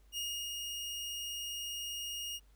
sawtooth tone with ADSR envelope, 2855 Hz, F7, 37 cents sharp, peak -32 dBFS, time 0.12-2.4 s, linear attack 55 ms, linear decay 310 ms, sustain -3 dB, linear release 45 ms, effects added 50 Hz sine -60 dBFS peak until 2.55 s + pink hiss -72 dBFS RMS until 2.55 s

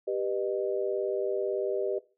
sine chord, G augmented, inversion none, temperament just, 392 / 490 / 612.5 Hz, G4 / B4 / D#5, 0 / -14 / -27 cents, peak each -30 / -33 / -33 dBFS, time 0.07-1.99 s, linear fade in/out 10 ms, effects noise-tail reverb RT60 0.3 s tail -18 dB re dry

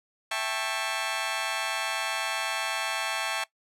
15% pulse chord, A dominant seventh, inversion second, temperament just, 660 / 792 / 880 / 1100 Hz, E5 / G5 / A5 / C#6, +2 / +18 / 0 / -14 cents, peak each -28 dBFS, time 0.31-3.44 s, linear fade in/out 5 ms, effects noise-tail reverb RT60 0.1 s tail -19 dB re dry + low-pass 11000 Hz 12 dB/octave

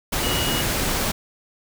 sine tone in noise, 2900 Hz, F#7, 35 cents flat, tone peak -27 dBFS, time 0.23-0.62 s, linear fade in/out 10 ms, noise pink, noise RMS -23 dBFS, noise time 0.12-1.12 s, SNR -7 dB, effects none

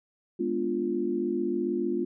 sine chord, G# diminished seventh, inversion none, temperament equal, 207.7 / 246.9 / 293.7 / 349.2 Hz, G#3 / B3 / D4 / F4, 0 / 0 / 0 / 0 cents, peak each -34 / -32 / -34 / -28 dBFS, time 0.39-2.05 s, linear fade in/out 10 ms, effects none

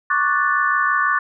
sine chord, D major seventh, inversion third, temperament equal, 1108.7 / 1174.7 / 1480 / 1760 Hz, C#6 / D6 / F#6 / A6, 0 / 0 / 0 / 0 cents, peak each -21 dBFS, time 0.1-1.19 s, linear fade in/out 5 ms, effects none

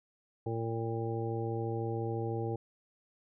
harmonic tone, 114 Hz, A#2, 38 cents flat, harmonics 1 / 2 / 3 / 4 / 5 / 7, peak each -35 / -45 / -38 / -38 / -47 / -42 dBFS, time 0.46-2.56 s, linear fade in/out 5 ms, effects none

